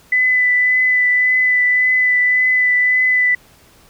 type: tone with vibrato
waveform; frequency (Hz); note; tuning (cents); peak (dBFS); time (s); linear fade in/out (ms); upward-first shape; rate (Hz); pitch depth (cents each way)
sine; 2000; B6; +21; -11; 0.12-3.35; 5; triangle; 1.8; 15
effects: pink hiss -49 dBFS RMS until 3.89 s